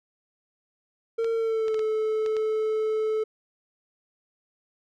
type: tone with pitch glide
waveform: triangle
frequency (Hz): 455.8 to 435.2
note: A#4 to A4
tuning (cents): -39 to -19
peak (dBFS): -21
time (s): 1.18-3.24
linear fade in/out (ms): 10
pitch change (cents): -80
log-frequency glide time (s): 1.33-1.78
type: clicks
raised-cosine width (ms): 0.2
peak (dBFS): -23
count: 6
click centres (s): 1.245 / 1.682 / 1.744 / 1.793 / 2.262 / 2.367
effects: none